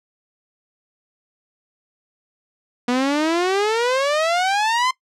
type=exponential sweep; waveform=sawtooth; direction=up; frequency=241.1 to 1046.5 Hz; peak=-13 dBFS; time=2.88-4.91 s; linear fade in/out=5 ms; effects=noise-tail reverb RT60 0.1 s tail -20 dB re dry + low-pass 6000 Hz 12 dB/octave